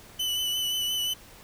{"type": "tone with vibrato", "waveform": "40% pulse", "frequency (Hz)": 2992, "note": "F#7", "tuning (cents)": 19, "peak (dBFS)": -25, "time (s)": [0.19, 1.14], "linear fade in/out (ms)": 10, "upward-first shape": "sine", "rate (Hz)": 5.7, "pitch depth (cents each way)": 23, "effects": ["pink hiss -50 dBFS RMS until 1.43 s"]}